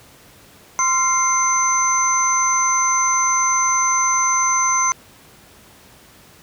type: tone cluster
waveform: sine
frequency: 1039 / 1371 / 2111 / 6130 Hz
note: C6 / F6 / C7 / G8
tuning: -12 / -32 / +15 / -40 cents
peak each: -18 / -27 / -25 / -18 dBFS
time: 0.79-4.92 s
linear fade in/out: 0 ms
effects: pink hiss -47 dBFS RMS until 6.42 s + high-pass 60 Hz 12 dB/octave